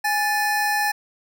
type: tone pair together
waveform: square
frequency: 827.3 / 1753 Hz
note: G#5 / A6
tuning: -7 / -7 cents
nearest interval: octave + minor second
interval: 1300 cents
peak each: -23 dBFS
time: 0.04-0.92 s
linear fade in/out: 10 ms
effects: none